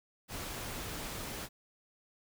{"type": "noise", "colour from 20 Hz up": "pink", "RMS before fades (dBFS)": -41, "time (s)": [0.28, 1.49], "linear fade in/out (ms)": 50, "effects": []}